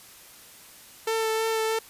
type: tone with vibrato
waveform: sawtooth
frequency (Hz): 444.6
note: A4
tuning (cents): +18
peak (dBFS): -20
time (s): 1.07-1.79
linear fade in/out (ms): 5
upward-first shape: sine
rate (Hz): 3.1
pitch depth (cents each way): 14
effects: white hiss -49 dBFS RMS until 1.89 s + resampled to 32000 Hz